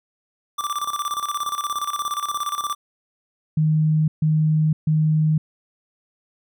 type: tone with tremolo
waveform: square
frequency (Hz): 1174.7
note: D6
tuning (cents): 0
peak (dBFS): -22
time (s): 0.58-2.75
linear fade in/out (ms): 10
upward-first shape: square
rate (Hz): 17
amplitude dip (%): 70
type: tone bursts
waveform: sine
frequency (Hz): 155.4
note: D#3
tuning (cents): -2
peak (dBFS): -15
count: 3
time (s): 3.57-5.38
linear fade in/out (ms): 5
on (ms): 510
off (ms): 140
effects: none